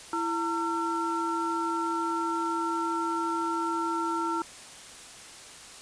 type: tone cluster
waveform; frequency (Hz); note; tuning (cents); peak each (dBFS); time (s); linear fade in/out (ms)
sine; 333.3 / 912 / 1353; E4 / A#5 / E6; +19 / -38 / +45; -31; 0.13-4.42; 2
effects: white hiss -46 dBFS RMS until 5.81 s + resampled to 22050 Hz